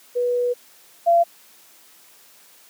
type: tone pair in turn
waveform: sine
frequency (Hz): 488.6 / 683.2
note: B4 / F5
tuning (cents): -19 / -38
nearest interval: tritone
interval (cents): 581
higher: second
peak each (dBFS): -18 / -12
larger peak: second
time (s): 0.15-0.54 / 1.06-1.24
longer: first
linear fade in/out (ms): 20
effects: white hiss -51 dBFS RMS until 2.69 s + high-pass 200 Hz 12 dB/octave